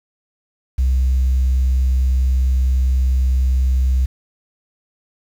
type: tone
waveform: sine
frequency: 64.6 Hz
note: C2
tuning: 21 cents flat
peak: -11 dBFS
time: 0.78-4.06 s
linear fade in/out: 10 ms
effects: tanh soft clip ceiling -10 dBFS + 7-bit